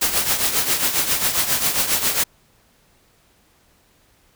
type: noise with tremolo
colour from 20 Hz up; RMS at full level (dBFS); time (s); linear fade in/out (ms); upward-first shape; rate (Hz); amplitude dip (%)
white; -17; 0.01-2.24; 10; triangle; 7.4; 70
effects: pink hiss -58 dBFS RMS until 4.35 s